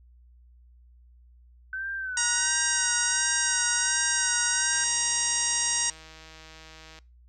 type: tone with vibrato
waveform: sine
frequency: 1520 Hz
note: F#6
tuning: 46 cents sharp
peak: -30 dBFS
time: 1.73-4.84 s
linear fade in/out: 2 ms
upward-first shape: sine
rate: 1.4 Hz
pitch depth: 74 cents each way
type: harmonic tone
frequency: 946 Hz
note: A#5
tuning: 25 cents sharp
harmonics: 1 / 2 / 3 / 4 / 5 / 6 / 7 / 8 / 9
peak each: -37 / -35 / -37 / -37 / -37 / -30 / -30 / -35 / -30 dBFS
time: 2.17-5.9 s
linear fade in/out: 2 ms
type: click train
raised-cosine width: 0.2 ms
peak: -30 dBFS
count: 360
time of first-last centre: 4.73-6.988 s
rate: 159 Hz
effects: noise-tail reverb RT60 0.3 s tail -22 dB re dry + added 60 Hz sine -52 dBFS peak until 7.28 s